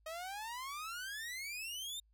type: exponential sweep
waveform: sawtooth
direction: up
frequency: 622.3 to 3690 Hz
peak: -38 dBFS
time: 0.06-2 s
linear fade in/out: 5 ms
effects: added 53 Hz sine -67 dBFS peak until 2.13 s